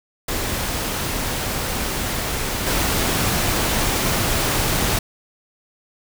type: noise with level steps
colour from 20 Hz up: pink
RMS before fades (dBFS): -24 / -20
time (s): 0.28-4.99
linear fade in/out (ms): 5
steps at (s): 2.66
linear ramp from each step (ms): 10
effects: none